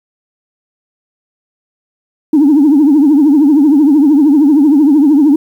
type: tone with vibrato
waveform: sine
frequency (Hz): 291.9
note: D4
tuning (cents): -10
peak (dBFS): -3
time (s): 2.33-5.36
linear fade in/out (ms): 5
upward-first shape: triangle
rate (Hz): 13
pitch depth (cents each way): 180
effects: tanh soft clip ceiling -1 dBFS + 7-bit